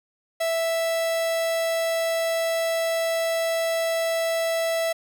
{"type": "tone", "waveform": "45% pulse", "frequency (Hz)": 659.3, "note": "E5", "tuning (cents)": 0, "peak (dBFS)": -22, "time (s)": [0.4, 4.93], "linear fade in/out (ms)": 10, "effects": []}